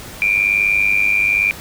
sine tone with amplitude modulation, 2381 Hz, D7, 23 cents sharp, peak -9 dBFS, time 0.22-1.51 s, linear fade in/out 0 ms, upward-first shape sine, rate 101 Hz, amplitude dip 80%, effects pink hiss -34 dBFS RMS until 1.6 s

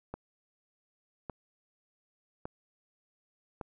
click train, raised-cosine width 1 ms, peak -24 dBFS, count 4, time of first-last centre 0.14-3.612 s, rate 0.864 Hz, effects none

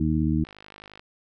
harmonic tone, 77.78 Hz, D#2, in tune, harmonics 1 / 2 / 3 / 4, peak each -27 / -25 / -26 / -26 dBFS, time 0-0.44 s, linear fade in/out 5 ms
click train, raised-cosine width 0.3 ms, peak -28 dBFS, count 29, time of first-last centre 0.45-0.995 s, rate 51.4 Hz
effects none

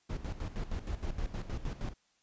brown noise with tremolo, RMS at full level -35 dBFS, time 0.09-1.94 s, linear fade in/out 10 ms, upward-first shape square, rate 6.4 Hz, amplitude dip 70%, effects white hiss -72 dBFS RMS until 2.22 s + resampled to 16000 Hz

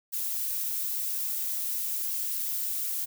violet noise with flanger, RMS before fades -31 dBFS, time 0.12-3.06 s, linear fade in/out 20 ms, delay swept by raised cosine 1.8 to 5.5 ms, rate 1 Hz, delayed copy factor +0.5, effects none

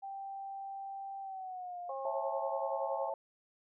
sine tone with pitch glide, 784 to 706.6 Hz, G5 to F5, 0 to +20 cents, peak -40 dBFS, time 0.02-1.92 s, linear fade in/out 20 ms, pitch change -180 cents, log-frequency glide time 1.21-1.79 s
harmonic tone, 269.7 Hz, C#4, 47 cents flat, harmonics 2 / 3 / 4, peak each -40 / -41 / -45 dBFS, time 1.89-3.1 s, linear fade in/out 5 ms
sine chord, A major, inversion first, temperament just, 550 / 660 / 880 Hz, C#5 / E5 / A5, -14 / +2 / 0 cents, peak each -39 dBFS, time 2.05-3.14 s, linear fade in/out 2 ms
effects none

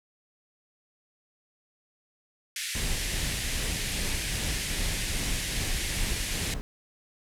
pink band-pass noise, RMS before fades -34 dBFS, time 2.56-6.54 s, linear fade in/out 2 ms, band 1700 to 12000 Hz, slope 48 dB/octave
brown noise with tremolo, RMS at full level -30 dBFS, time 2.75-6.61 s, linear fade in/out 0 ms, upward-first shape sine, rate 2.5 Hz, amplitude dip 45%
effects none

